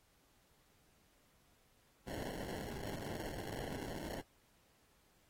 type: noise with sample-and-hold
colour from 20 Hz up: blue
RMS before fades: -44 dBFS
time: 2.06-4.22 s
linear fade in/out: 20 ms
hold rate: 1225 Hz
effects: pink hiss -72 dBFS RMS until 5.29 s + AAC 48 kbps